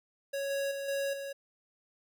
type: tone with level steps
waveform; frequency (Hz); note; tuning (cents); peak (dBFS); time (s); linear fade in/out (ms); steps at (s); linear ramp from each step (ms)
square; 554.4; C#5; 0; -33 / -31 / -36 / -31 / -38; 0.33-1.33; 10; 0.5 / 0.71 / 0.88 / 1.13; 5
effects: none